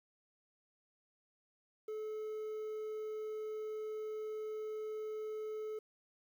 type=tone with quantisation; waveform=triangle; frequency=431.5 Hz; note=A4; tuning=34 cents flat; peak=-37 dBFS; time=1.88-5.79 s; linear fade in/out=5 ms; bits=11; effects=none